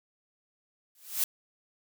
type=noise with exponential growth; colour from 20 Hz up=blue; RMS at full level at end=-24 dBFS; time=0.95-1.24 s; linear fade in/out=2 ms; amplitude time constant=61 ms; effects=none